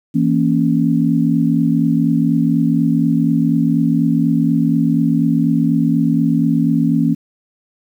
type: chord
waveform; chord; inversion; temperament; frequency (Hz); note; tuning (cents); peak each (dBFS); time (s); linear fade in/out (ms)
sine; A# diminished; second; equal; 164.81 / 233.1 / 277.2; E3 / A#3 / C#4; 0 / 0 / 0; -16; 0.14-7.15; 20
effects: 8-bit